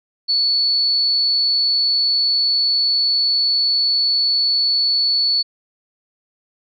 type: tone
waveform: sine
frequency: 4435 Hz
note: C#8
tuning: in tune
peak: -14 dBFS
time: 0.28-5.43 s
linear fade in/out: 20 ms
effects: none